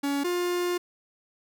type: tone pair in turn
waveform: 45% pulse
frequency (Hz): 281.8 / 354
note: C#4 / F4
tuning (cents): +29 / +23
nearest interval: major third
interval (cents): 394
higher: second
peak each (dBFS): -25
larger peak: neither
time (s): 0.03-0.24 / 0.24-0.78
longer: second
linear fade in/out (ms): 10
effects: none